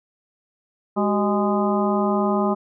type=harmonic tone with a mistuned harmonic; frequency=206.2 Hz; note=G#3; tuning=12 cents flat; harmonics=1 / 2 / 3 / 4 / 5 / 6; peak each=-21 / -24 / -26 / -27 / -28 / -29 dBFS; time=0.96-2.55 s; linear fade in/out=20 ms; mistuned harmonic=2; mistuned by=-130 cents; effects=none